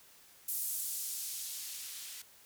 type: noise with band-pass filter sweep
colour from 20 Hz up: violet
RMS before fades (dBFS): -40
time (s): 0.48-2.22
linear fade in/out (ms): 5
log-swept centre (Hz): 11000 to 2100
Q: 0.71
effects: white hiss -60 dBFS RMS until 2.45 s